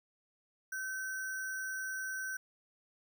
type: tone with sample-and-hold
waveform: sine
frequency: 1535 Hz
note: G6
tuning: 37 cents flat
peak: -36 dBFS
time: 0.72-2.37 s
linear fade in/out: 5 ms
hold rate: 7350 Hz
effects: none